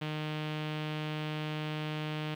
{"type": "tone with low-pass filter", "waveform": "sawtooth", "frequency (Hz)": 153.3, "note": "D#3", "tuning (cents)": -25, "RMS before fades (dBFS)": -36, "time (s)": [0.01, 2.35], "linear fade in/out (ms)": 10, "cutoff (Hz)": 3100, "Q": 2.7, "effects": ["10-bit"]}